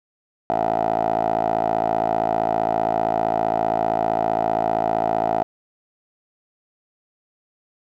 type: tone with band-pass filter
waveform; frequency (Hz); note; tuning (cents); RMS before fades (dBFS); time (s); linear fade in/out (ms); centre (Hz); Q
10% pulse; 55.3; A1; +9; -21; 0.5-5.43; 0; 680; 7.5
effects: none